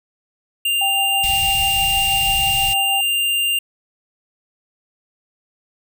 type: tone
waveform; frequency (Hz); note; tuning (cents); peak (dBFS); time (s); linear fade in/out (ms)
square; 2794; F7; 0; -17; 0.65-3.59; 5
type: tone with tremolo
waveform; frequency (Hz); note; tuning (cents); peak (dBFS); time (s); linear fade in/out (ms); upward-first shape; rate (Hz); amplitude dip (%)
sine; 784; G5; 0; -20; 0.81-3.01; 5; sine; 6.2; 45
type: band-stop noise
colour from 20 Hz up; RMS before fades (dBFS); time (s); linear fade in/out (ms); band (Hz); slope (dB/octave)
pink; -27; 1.23-2.74; 10; 160 to 2100; 48
effects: none